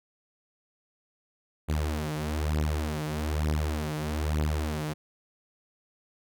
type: beating tone pair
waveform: sawtooth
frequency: 75.6 / 76.7 Hz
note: D#2 / D#2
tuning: -49 / -24 cents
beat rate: 1.1 Hz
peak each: -26 dBFS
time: 1.68-4.94 s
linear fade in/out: 20 ms
effects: none